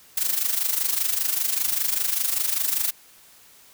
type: noise with amplitude modulation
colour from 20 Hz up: blue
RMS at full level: -21 dBFS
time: 0.17-2.91 s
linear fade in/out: 5 ms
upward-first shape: sine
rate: 25.1 Hz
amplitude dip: 70%
effects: white hiss -52 dBFS RMS until 3.73 s